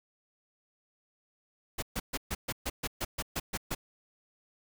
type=noise bursts; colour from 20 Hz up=pink; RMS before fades=-33 dBFS; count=12; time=1.78-3.75 s; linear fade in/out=10 ms; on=45 ms; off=130 ms; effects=none